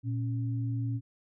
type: tone pair together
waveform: sine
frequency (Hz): 116.55 / 277.2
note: A#2 / C#4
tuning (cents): 0 / 0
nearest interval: octave + minor third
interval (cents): 1500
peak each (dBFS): -29 / -38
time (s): 0.03-1.01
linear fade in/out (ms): 50
effects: none